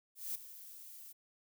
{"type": "noise with ADSR envelope", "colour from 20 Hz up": "violet", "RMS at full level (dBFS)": -38, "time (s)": [0.15, 1.13], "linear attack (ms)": 200, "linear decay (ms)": 9, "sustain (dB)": -14, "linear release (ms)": 15, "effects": []}